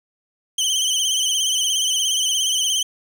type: tone with vibrato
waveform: 25% pulse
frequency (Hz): 3082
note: G7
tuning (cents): -30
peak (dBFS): -14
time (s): 0.58-2.83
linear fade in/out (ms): 5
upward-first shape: sine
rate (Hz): 17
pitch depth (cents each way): 69
effects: none

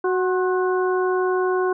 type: harmonic tone with a mistuned harmonic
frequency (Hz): 370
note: F#4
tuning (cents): 0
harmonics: 1 / 2 / 3 / 4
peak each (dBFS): -19 / -28 / -27 / -30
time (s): 0.04-1.73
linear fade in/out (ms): 5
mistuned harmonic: 3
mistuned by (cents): -60
effects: none

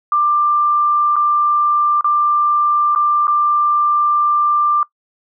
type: tone with dropouts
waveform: sine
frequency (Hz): 1186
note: D6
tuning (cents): +17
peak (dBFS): -11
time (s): 0.12-4.83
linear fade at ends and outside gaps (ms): 2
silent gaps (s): 1.158-1.164 / 2.01-2.044 / 2.95-2.959 / 3.27-3.279
effects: noise-tail reverb RT60 0.1 s tail -20 dB re dry

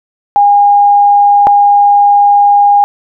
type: tone pair in turn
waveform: sine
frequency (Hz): 814 / 814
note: G#5 / G#5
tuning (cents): -35 / -35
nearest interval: unison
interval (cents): 0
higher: neither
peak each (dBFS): -3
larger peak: neither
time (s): 0.36-1.47 / 1.47-2.84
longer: second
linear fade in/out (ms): 0
effects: none

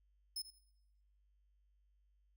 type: tone with echo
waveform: sawtooth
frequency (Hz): 5190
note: E8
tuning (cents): -28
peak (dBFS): -37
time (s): 0.36-0.42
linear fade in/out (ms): 5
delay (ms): 85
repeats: 2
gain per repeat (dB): -14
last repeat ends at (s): 0.59
effects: noise-tail reverb RT60 0.9 s tail -21 dB re dry + added 50 Hz sine -70 dBFS peak until 2.36 s

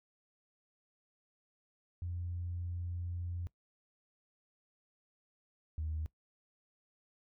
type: tone pair in turn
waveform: sine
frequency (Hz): 87.31 / 78.28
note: F2 / D#2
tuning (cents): 0 / +11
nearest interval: major second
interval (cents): 189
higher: first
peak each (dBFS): -36 / -34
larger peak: second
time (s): 2.02-3.47 / 5.78-6.06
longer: first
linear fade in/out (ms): 0
effects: noise-tail reverb RT60 0.1 s tail -20 dB re dry + tanh soft clip ceiling -30 dBFS

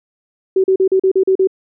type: tone bursts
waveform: sine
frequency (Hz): 380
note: F#4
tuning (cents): +46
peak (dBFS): -9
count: 8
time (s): 0.56-1.473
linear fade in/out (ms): 5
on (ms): 80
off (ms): 39
effects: none

